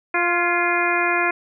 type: harmonic tone with a mistuned harmonic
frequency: 349.2 Hz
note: F4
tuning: in tune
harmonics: 1 / 2 / 3 / 4 / 5 / 6 / 7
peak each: -25 / -25 / -25 / -25 / -25 / -25 / -25 dBFS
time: 0.14-1.31 s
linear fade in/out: 5 ms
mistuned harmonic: 5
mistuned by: -37 cents
effects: none